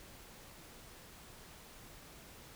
silence, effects pink hiss -55 dBFS RMS until 2.55 s

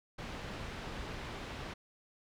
pink low-pass noise, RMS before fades -43 dBFS, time 0.18-1.74 s, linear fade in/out 10 ms, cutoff 3600 Hz, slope 12 dB/octave, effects none

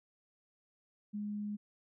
sine tone, 207.7 Hz, G#3, in tune, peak -36 dBFS, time 1.13-1.57 s, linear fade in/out 20 ms, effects none

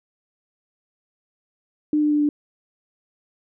sine tone with pitch steps, 301 / 298.7 / 296.5 / 294.3 Hz, D4 / D4 / D4 / D4, +43 / +29 / +17 / +4 cents, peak -16 dBFS, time 1.93-2.29 s, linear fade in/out 2 ms, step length 90 ms, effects none

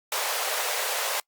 pink high-pass noise, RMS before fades -28 dBFS, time 0.12-1.2 s, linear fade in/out 2 ms, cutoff 470 Hz, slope 48 dB/octave, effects noise-tail reverb RT60 0.1 s tail -26 dB re dry + Opus 48 kbps

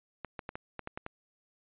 clicks, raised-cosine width 0.5 ms, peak -23 dBFS, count 8, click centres 0.247 / 0.392 / 0.491 / 0.555 / 0.793 / 0.874 / 0.975 / 1.064 s, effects resampled to 8000 Hz

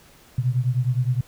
sine beating tone pair, 121.9 / 131.6 Hz, B2 / C3, -22 / +10 cents, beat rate 9.7 Hz, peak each -21 / -23 dBFS, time 0.38-1.21 s, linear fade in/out 5 ms, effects pink hiss -52 dBFS RMS until 1.27 s

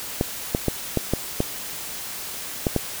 clicks, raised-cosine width 2 ms, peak -6 dBFS, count 8, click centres 0.211 / 0.549 / 0.683 / 0.973 / 1.136 / 1.404 / 2.668 / 2.763 s, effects white hiss -33 dBFS RMS until 3 s

